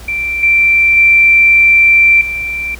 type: tone with level steps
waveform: sine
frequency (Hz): 2349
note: D7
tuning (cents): 0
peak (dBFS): -14 / -6 / -4 / -16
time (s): 0.08-2.75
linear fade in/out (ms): 5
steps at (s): 0.43 / 0.97 / 2.21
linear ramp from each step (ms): 2
effects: added 60 Hz sine -31 dBFS peak until 2.79 s + pink hiss -36 dBFS RMS until 2.79 s